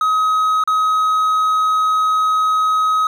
triangle tone with dropouts, 1268 Hz, D#6, 32 cents sharp, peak -11 dBFS, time 0.01-3.07 s, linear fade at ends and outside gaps 2 ms, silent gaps 0.638-0.675 s, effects none

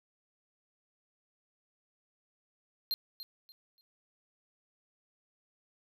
square tone with echo, 4186 Hz, C8, in tune, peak -30 dBFS, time 2.91-2.94 s, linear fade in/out 0 ms, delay 290 ms, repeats 3, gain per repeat -12 dB, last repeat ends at 3.81 s, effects none

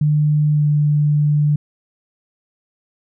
sine tone with pitch glide, 150 to 148.28 Hz, D3 to D3, +37 to +17 cents, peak -12 dBFS, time 0.01-1.56 s, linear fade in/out 5 ms, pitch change -20 cents, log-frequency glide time 0.54-0.63 s, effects none

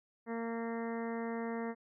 harmonic tone, 230 Hz, A#3, 23 cents flat, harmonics 1 / 2 / 3 / 4 / 5 / 6 / 7 / 8 / 9, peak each -38 / -40 / -46 / -47 / -51 / -53 / -55 / -50 / -55 dBFS, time 0.26-1.75 s, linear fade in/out 50 ms, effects none

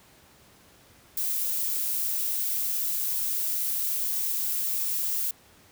violet noise, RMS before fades -28 dBFS, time 1.17-5.31 s, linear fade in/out 5 ms, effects pink hiss -56 dBFS RMS until 5.71 s + high-pass 60 Hz 12 dB/octave

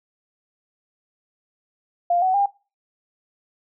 sine tone with pitch steps, 698.5 / 748.6 / 802.4 Hz, F5 / F#5 / G5, 0 / +20 / +40 cents, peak -16 dBFS, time 2.1-2.46 s, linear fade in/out 5 ms, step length 120 ms, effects noise-tail reverb RT60 0.3 s tail -20 dB re dry

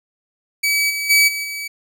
sawtooth tone with level steps, 2285 Hz, D7, 48 cents flat, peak -12 / -18 / -7 / -19 / -22 dBFS, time 0.63-1.68 s, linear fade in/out 10 ms, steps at 0.89 / 1.09 / 1.27 / 1.43 s, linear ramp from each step 20 ms, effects none

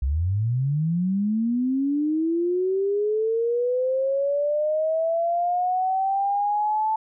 sine linear sweep, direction up, 61.74 to 880 Hz, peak -20 dBFS, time 0.02-6.96 s, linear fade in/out 5 ms, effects none

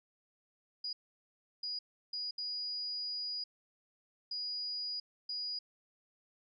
sine tone bursts at uneven times, 4900 Hz, D#8, 27 cents flat, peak -36 dBFS, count 6, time 0.84-0.93 / 1.63-1.79 / 2.13-2.31 / 2.38-3.44 / 4.31-5 / 5.29-5.59 s, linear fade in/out 5 ms, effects none

